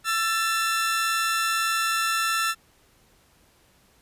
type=tone pair together; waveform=sawtooth; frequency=1339.6 / 1760 Hz; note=E6 / A6; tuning=+27 / 0 cents; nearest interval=perfect fourth; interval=473 cents; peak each=-20 / -24 dBFS; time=0.04-2.55 s; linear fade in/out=50 ms; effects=pink hiss -60 dBFS RMS until 4.01 s + resampled to 32000 Hz